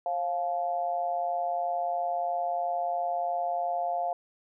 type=tone with amplitude modulation; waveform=sine; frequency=700 Hz; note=F5; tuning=4 cents sharp; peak=-23 dBFS; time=0.06-4.13 s; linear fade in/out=2 ms; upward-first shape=sine; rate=163 Hz; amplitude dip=80%; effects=none